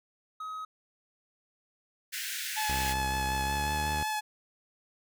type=tone; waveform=triangle; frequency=1268 Hz; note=D#6; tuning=32 cents sharp; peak=-34 dBFS; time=0.4-0.65 s; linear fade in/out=5 ms
type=high-pass noise; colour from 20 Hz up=pink; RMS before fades=-36 dBFS; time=2.12-2.94 s; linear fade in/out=20 ms; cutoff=1500 Hz; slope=96 dB/octave
type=tone with vibrato; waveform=sawtooth; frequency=856 Hz; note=A5; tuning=48 cents flat; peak=-26 dBFS; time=2.56-4.21 s; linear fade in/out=20 ms; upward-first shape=sine; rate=5.4 Hz; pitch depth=14 cents each way
type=tone with pitch glide; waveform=sawtooth; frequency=66 to 75.38 Hz; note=C2 to D2; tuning=+16 to +46 cents; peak=-29 dBFS; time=2.69-4.03 s; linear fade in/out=0 ms; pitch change=+230 cents; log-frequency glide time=3.37-3.74 s
effects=none